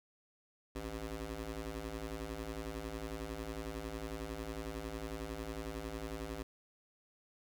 15% pulse ring-modulated tone, 109 Hz, A2, 16 cents flat, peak -31 dBFS, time 0.75-6.43 s, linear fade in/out 10 ms, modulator 169 Hz, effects none

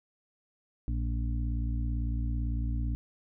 harmonic tone, 57.9 Hz, A#1, 11 cents flat, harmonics 1 / 2 / 4 / 5, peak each -29 / -35 / -41 / -43 dBFS, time 0.88-2.95 s, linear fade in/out 0 ms, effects none

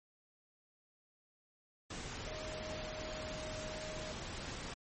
sine tone in noise, 622.3 Hz, D#5, in tune, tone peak -45 dBFS, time 2.27-4.12 s, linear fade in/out 5 ms, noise pink, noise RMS -44 dBFS, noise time 1.9-4.74 s, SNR -4 dB, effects MP3 32 kbps

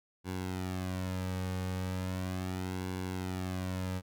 sawtooth tone with flanger, 92.5 Hz, F#2, in tune, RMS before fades -36 dBFS, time 0.24-4.02 s, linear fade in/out 50 ms, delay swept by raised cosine 1.6 to 3 ms, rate 0.37 Hz, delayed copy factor -0.7, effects none

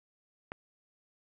click, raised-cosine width 0.5 ms, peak -23 dBFS, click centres 0.519 s, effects none

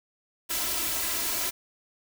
white noise with comb filter, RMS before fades -29 dBFS, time 0.49-1.51 s, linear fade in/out 20 ms, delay 3 ms, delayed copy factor +1, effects none

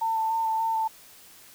sine tone with vibrato, 894 Hz, A5, 27 cents sharp, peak -23 dBFS, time 0.01-0.88 s, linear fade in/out 10 ms, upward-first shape square, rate 3.4 Hz, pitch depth 13 cents each way, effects white hiss -51 dBFS RMS until 1.54 s

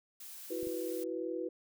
blue noise, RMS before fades -48 dBFS, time 0.2-1.04 s, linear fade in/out 5 ms
sine chord, E suspended second, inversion none, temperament equal with one note detuned, 329.6 / 370 / 492.2 Hz, E4 / F#4 / B4, 0 / 0 / -6 cents, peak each -39 dBFS, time 0.5-1.49 s, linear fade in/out 10 ms
clicks, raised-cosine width 3 ms, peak -37 dBFS, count 2, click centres 0.63 / 0.671 s
effects none

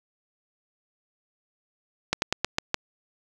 slowing click train, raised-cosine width 0.2 ms, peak -5 dBFS, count 6, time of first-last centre 2.13-2.744 s, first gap 91 ms, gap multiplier 1.15, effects none

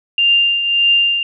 sine tone with tremolo, 2794 Hz, F7, in tune, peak -8 dBFS, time 0.18-1.23 s, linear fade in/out 2 ms, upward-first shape triangle, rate 1.7 Hz, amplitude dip 60%, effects none

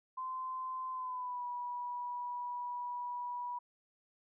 sine tone with pitch glide, 1033 to 975 Hz, C6 to B5, -22 to -23 cents, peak -37 dBFS, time 0.17-3.59 s, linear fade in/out 10 ms, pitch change -101 cents, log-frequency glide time 0.92-1.45 s, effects none

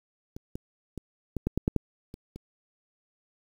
clicks, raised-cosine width 3 ms, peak -26 / -22 / -23 / -17 / -13 / -13 / -10 / -11 / -28 / -28 dBFS, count 10, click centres 0.365 / 0.555 / 0.977 / 1.367 / 1.47 / 1.576 / 1.679 / 1.763 / 2.141 / 2.36 s, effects 8-bit

